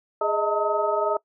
sine tone cluster, 415.8 / 617 / 639 / 904 / 1273 Hz, G#4 / D#5 / D#5 / A5 / D#6, +2 / -15 / +46 / +47 / +39 cents, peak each -27 dBFS, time 0.21-1.17 s, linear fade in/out 5 ms, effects noise-tail reverb RT60 0.1 s tail -22 dB re dry

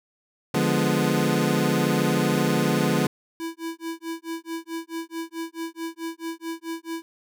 25% pulse chord, D diminished seventh, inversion none, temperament equal, 146.83 / 174.61 / 207.7 / 246.9 Hz, D3 / F3 / Ab3 / Cb4, 0 / 0 / 0 / 0 cents, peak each -22 dBFS, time 0.54-3.07 s, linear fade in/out 5 ms
square tone with tremolo, 329.6 Hz, E4, in tune, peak -28 dBFS, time 3.4-7.02 s, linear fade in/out 0 ms, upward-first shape sine, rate 4.6 Hz, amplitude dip 100%
effects none

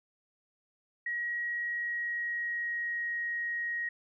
sine tone with pitch glide, 1903 to 1885.5 Hz, A#6 to A#6, +35 to +19 cents, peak -31 dBFS, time 1.06-3.89 s, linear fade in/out 5 ms, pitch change -16 cents, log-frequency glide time 1.41-3.18 s, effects none

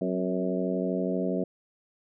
harmonic tone with a mistuned harmonic, 92.5 Hz, F#2, in tune, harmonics 2 / 3 / 4 / 5 / 6 / 7, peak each -30 / -32 / -33 / -34 / -35 / -35 dBFS, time 0.01-1.44 s, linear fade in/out 5 ms, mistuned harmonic 3, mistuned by -55 cents, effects none

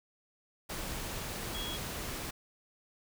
sine tone in noise, 3322 Hz, G#7, in tune, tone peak -39 dBFS, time 1.54-1.77 s, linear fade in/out 10 ms, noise pink, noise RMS -39 dBFS, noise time 0.69-2.31 s, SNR -3 dB, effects none

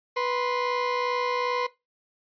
30% pulse tone pair together, 492 / 1046.5 Hz, B4 / C6, -7 / 0 cents, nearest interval octave + minor second, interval 1307 cents, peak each -24 / -26 dBFS, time 0.16-1.67 s, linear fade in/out 10 ms, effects noise-tail reverb RT60 0.2 s tail -17 dB re dry + resampled to 11025 Hz

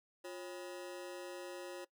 40% pulse ring-modulated tone, 450 Hz, A4, 39 cents sharp, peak -40 dBFS, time 0.24-1.85 s, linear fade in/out 10 ms, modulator 95.1 Hz, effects noise-tail reverb RT60 0.1 s tail -20 dB re dry

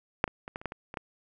clicks, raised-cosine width 0.5 ms, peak -7 / -23 / -24 / -20 / -30 / -17 / -23 / -25 / -18 dBFS, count 9, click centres 0.241 / 0.278 / 0.479 / 0.559 / 0.615 / 0.657 / 0.721 / 0.941 / 0.972 s, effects none

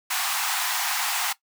pink high-pass noise, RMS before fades -26 dBFS, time 0.1-1.33 s, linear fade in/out 10 ms, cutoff 730 Hz, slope 96 dB/octave, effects noise-tail reverb RT60 0.1 s tail -17 dB re dry

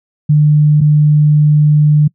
sine tone pair in turn, 150 / 150 Hz, D3 / D3, +37 / +37 cents, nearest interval unison, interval 0 cents, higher neither, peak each -5 dBFS, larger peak neither, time 0.29-0.81 / 0.81-2.08 s, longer second, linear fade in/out 10 ms, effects noise-tail reverb RT60 0.1 s tail -25 dB re dry

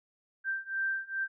sine beating tone pair, 1568 / 1570.4 Hz, G6 / G6, 0 / +3 cents, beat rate 2.4 Hz, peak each -34 / -33 dBFS, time 0.44-1.28 s, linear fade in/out 50 ms, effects none

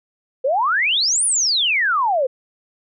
sine exponential two-way sweep, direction up then down, 493.9 to 10020 to 493.9 Hz, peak -15 dBFS, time 0.44-2.27 s, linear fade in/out 10 ms, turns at 1.25 s, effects none

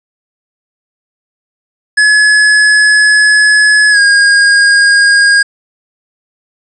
square tone with pitch glide, 1700 to 1627 Hz, G#6 to G#6, +40 to -36 cents, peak -5 dBFS, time 1.97-5.43 s, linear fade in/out 10 ms, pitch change -76 cents, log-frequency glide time 3.91-3.99 s, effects resampled to 22050 Hz + 7-bit

